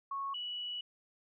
sine tone pair in turn, 1102 / 2942 Hz, C#6 / F#7, -11 / -11 cents, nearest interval octave + perfect fourth, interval 1700 cents, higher second, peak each -35 / -37 dBFS, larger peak first, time 0.11-0.34 / 0.34-0.81 s, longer second, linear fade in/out 5 ms, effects none

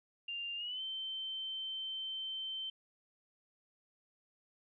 sine tone with pitch glide, 2794 to 3100 Hz, F7 to G7, 0 to -20 cents, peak -38 dBFS, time 0.28-2.7 s, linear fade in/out 5 ms, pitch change +180 cents, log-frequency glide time 0.56-0.82 s, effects none

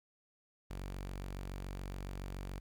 sawtooth tone, 47.09 Hz, F#1, 31 cents sharp, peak -37 dBFS, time 0.7-2.6 s, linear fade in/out 10 ms, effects 12-bit

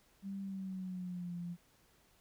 sine tone with pitch glide, 196 to 173.61 Hz, G3 to F3, 0 to -10 cents, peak -39 dBFS, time 0.22-1.57 s, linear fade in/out 50 ms, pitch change -210 cents, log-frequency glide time 0.42-1.36 s, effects pink hiss -69 dBFS RMS until 2.2 s

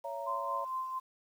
sine chord, A# diminished, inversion first, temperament just, 559.4 / 671.3 / 932.3 Hz, C#5 / E5 / A#5, +16 / +31 / 0 cents, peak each -40 / -42 / -40 dBFS, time 0.04-0.65 s, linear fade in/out 10 ms
sine tone with tremolo, 1040 Hz, C6, 11 cents flat, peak -32 dBFS, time 0.26-1 s, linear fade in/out 20 ms, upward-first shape sine, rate 4.4 Hz, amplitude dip 45%
effects 10-bit

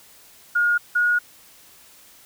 sine tone pair in turn, 1429 / 1444.8 Hz, F6 / F#6, +39 / -42 cents, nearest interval unison, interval 19 cents, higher second, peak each -16 dBFS, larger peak neither, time 0.55-0.78 / 0.95-1.19 s, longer second, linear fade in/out 10 ms, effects white hiss -50 dBFS RMS until 2.25 s

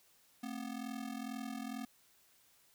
square ring-modulated tone, 244 Hz, B3, 21 cents flat, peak -38 dBFS, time 0.43-1.85 s, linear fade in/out 0 ms, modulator 21.1 Hz, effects white hiss -68 dBFS RMS until 2.74 s

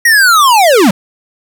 square linear sweep, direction down, 1914 to 168.7 Hz, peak -5 dBFS, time 0.05-0.91 s, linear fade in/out 5 ms, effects none

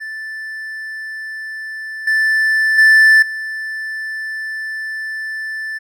triangle tone with level steps, 1760 Hz, A6, in tune, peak -23 / -10 / -4 / -20 dBFS, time 0-5.79 s, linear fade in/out 20 ms, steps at 2.07 / 2.78 / 3.22 s, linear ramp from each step 5 ms, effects none

